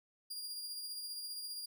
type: tone with tremolo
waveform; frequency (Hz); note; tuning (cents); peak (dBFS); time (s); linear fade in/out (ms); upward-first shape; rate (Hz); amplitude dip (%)
sawtooth; 4817; D8; +43; -37; 0.3-1.66; 10; triangle; 15; 40
effects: none